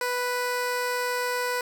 15% pulse tone, 493.9 Hz, B4, in tune, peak -19 dBFS, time 0.01-1.61 s, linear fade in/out 2 ms, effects none

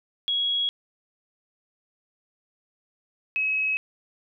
sine tone pair in turn, 3322 / 2561 Hz, G#7 / D#7, 0 / +49 cents, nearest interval perfect fourth, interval 451 cents, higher first, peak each -22 dBFS, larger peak neither, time 0.28-0.69 / 3.36-3.77 s, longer neither, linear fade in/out 0 ms, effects none

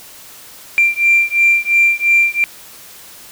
sine beating tone pair, 2366 / 2368.9 Hz, D7 / D7, +12 / +14 cents, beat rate 2.9 Hz, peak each -12 dBFS, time 0.78-2.44 s, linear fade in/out 0 ms, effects tanh soft clip ceiling -3 dBFS + white hiss -38 dBFS RMS until 3.31 s

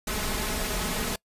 pink noise with comb filter, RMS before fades -29 dBFS, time 0.07-1.16 s, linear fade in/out 5 ms, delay 4.7 ms, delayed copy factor +0.65, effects noise-tail reverb RT60 0.1 s tail -25 dB re dry + resampled to 32000 Hz

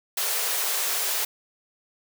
white high-pass noise, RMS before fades -26 dBFS, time 0.17-1.25 s, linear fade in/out 5 ms, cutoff 380 Hz, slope 96 dB/octave, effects none

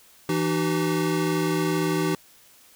square tone cluster, 165.6 / 304.2 / 382.1 Hz, E3 / D#4 / G4, +8 / -39 / -44 cents, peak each -27 dBFS, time 0.29-2.15 s, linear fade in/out 2 ms, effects white hiss -54 dBFS RMS until 2.75 s

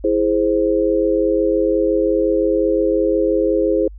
sine chord, E augmented, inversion none, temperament equal, 329.6 / 415.3 / 523.3 Hz, E4 / G#4 / B#4, 0 / 0 / 0 cents, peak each -18 dBFS, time 0.04-3.88 s, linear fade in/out 5 ms, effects added 50 Hz sine -33 dBFS peak until 3.98 s

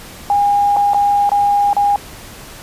sine tone with dropouts, 813 Hz, G#5, 37 cents flat, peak -10 dBFS, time 0.3-1.96 s, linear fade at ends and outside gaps 1 ms, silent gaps 0.764-0.768 / 0.935-0.945 / 1.293-1.317 / 1.731-1.766 s, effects pink hiss -35 dBFS RMS until 2.62 s + resampled to 32000 Hz

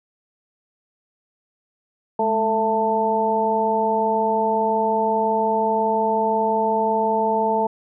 harmonic tone with a mistuned harmonic, 221.8 Hz, A3, 14 cents sharp, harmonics 1 / 2 / 3 / 4, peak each -27 / -23 / -24 / -20 dBFS, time 2.19-7.67 s, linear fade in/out 5 ms, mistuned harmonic 1, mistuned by -64 cents, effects none

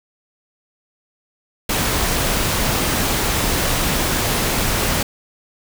pink noise, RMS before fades -19 dBFS, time 1.69-5.03 s, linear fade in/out 5 ms, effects none

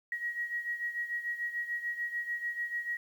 sine beating tone pair, 1900 / 1906.8 Hz, A#6 / A#6, +33 / +39 cents, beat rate 6.8 Hz, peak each -34 / -39 dBFS, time 0.12-2.97 s, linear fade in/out 2 ms, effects 10-bit

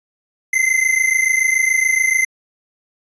square tone pair together, 2053 / 2080 Hz, C7 / C7, -33 / -11 cents, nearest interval unison, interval 22 cents, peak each -17 dBFS, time 0.53-2.25 s, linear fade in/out 5 ms, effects resampled to 22050 Hz

